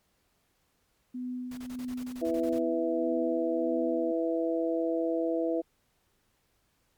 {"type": "tone with tremolo", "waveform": "sine", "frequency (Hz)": 250.3, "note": "B3", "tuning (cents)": 23, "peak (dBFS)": -32, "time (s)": [1.14, 4.12], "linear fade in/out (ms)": 10, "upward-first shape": "sine", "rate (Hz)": 1.6, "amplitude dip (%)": 45}
{"type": "noise bursts", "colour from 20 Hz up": "pink", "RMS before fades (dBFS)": -49, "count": 12, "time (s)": [1.51, 2.587], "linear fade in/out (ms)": 5, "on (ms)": 65, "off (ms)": 27}
{"type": "harmonic tone", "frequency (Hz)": 164.81, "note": "E3", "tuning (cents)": 0, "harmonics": [2, 3, 4], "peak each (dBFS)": [-29, -31, -32], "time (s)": [2.21, 5.62], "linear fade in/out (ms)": 20}
{"effects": ["pink hiss -72 dBFS RMS until 6.97 s", "MP3 96 kbps"]}